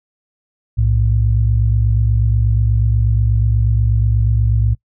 sine tone pair together, 61.74 / 110.01 Hz, B1 / A2, 0 / 0 cents, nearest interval minor seventh, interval 1000 cents, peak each -14 / -13 dBFS, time 0.77-4.75 s, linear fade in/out 20 ms, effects noise-tail reverb RT60 0.1 s tail -24 dB re dry + tanh soft clip ceiling -3 dBFS

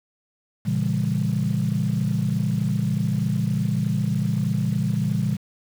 sine chord, A# diminished seventh, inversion none, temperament just, 116.54 / 139.85 / 167.82 / 201.4 Hz, A#2 / C#3 / E3 / G3, 0 / +16 / +31 / +47 cents, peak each -25 dBFS, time 0.65-5.37 s, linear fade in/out 20 ms, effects tanh soft clip ceiling -12 dBFS + 7-bit

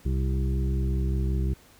harmonic tone with a mistuned harmonic, 65.41 Hz, C2, in tune, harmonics 1 / 2 / 3 / 5 / 6, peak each -24 / -30 / -34 / -38 / -40 dBFS, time 0.05-1.54 s, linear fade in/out 10 ms, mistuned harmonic 1, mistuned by -20 cents, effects pink hiss -55 dBFS RMS until 1.79 s

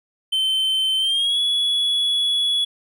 triangle tone with pitch glide, 3086 to 3385 Hz, G7 to G#7, -28 to +32 cents, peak -16 dBFS, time 0.32-2.65 s, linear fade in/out 10 ms, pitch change +160 cents, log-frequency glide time 0.98-1.39 s, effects none

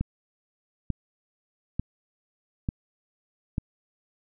click train, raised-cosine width 5 ms, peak -14 dBFS, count 5, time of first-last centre 0.01-3.581 s, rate 1.12 Hz, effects none

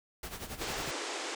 pink noise with tremolo, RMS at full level -39 dBFS, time 0.23-0.91 s, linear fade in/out 2 ms, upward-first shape sine, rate 11 Hz, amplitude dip 70%
pink band-pass noise, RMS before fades -38 dBFS, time 0.61-1.35 s, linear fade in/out 5 ms, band 300 to 8400 Hz, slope 48 dB/octave
effects none

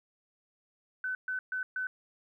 sine tone bursts, 1512 Hz, F#6, 37 cents sharp, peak -31 dBFS, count 4, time 1.04-1.87 s, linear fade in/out 2 ms, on 110 ms, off 130 ms, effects 12-bit

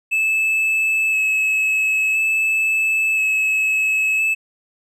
triangle tone with vibrato, 2600 Hz, E7, 24 cents flat, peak -14 dBFS, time 0.11-4.35 s, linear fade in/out 20 ms, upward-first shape square, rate 0.49 Hz, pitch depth 11 cents each way, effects none

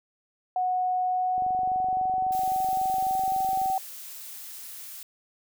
sine tone with pitch glide, 735 to 763.6 Hz, F#5 to G5, -12 to -46 cents, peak -23 dBFS, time 0.56-3.78 s, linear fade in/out 2 ms, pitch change +66 cents, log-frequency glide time 1.06-3.36 s
click train, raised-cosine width 2 ms, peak -31 dBFS, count 56, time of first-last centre 1.38-3.701 s, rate 23.7 Hz
blue noise, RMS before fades -41 dBFS, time 2.32-5.03 s, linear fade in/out 2 ms
effects none

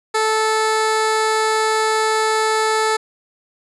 15% pulse tone, 437.4 Hz, A4, 10 cents flat, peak -9 dBFS, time 0.14-2.97 s, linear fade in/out 10 ms, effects resampled to 24000 Hz

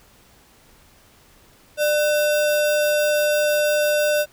sine tone with sample-and-hold, 597 Hz, D5, 28 cents sharp, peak -16 dBFS, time 1.77-4.26 s, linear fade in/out 50 ms, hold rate 2100 Hz, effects pink hiss -53 dBFS RMS until 4.32 s

